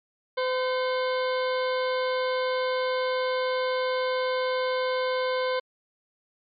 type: harmonic tone with a mistuned harmonic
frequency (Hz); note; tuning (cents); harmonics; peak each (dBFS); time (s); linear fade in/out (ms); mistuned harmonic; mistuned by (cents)
511; C5; -41; 1 / 2 / 3 / 4 / 6 / 7 / 8 / 9; -25 / -31 / -35 / -37 / -41 / -42 / -43 / -44; 0.37-5.6; 10; 4; +97
effects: MP3 96 kbps